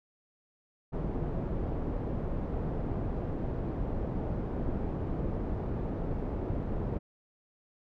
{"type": "low-pass noise", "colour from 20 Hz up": "pink", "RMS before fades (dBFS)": -33, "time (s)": [0.92, 6.99], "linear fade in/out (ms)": 20, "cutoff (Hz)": 530, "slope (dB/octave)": 12, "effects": []}